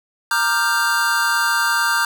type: chord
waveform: square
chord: G minor seventh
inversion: first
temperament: equal with one note detuned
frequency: 932.3 / 1188.3 / 1396.9 / 1568 Hz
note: Bb5 / D6 / F6 / G6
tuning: 0 / +20 / 0 / 0 cents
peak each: -24 / -24 / -23 / -20 dBFS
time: 0.31-2.05 s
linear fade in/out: 2 ms
effects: none